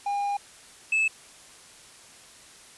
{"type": "tone pair in turn", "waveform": "triangle", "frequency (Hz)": [809, 2613], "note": ["G#5", "E7"], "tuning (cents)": [-46, -16], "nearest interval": "octave + minor sixth", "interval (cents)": 2030, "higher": "second", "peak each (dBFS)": [-23, -19], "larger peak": "second", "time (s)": [[0.06, 0.37], [0.92, 1.08]], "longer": "first", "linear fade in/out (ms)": 5, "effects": ["white hiss -50 dBFS RMS until 2.77 s", "resampled to 24000 Hz"]}